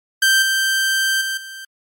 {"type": "tone with level steps", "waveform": "sawtooth", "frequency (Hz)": 1566, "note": "G6", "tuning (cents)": -2, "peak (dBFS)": [-8, -12, -17, -28], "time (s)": [0.22, 1.65], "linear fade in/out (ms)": 5, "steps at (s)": [0.42, 1.21, 1.37], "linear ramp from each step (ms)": 5, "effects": ["MP3 64 kbps"]}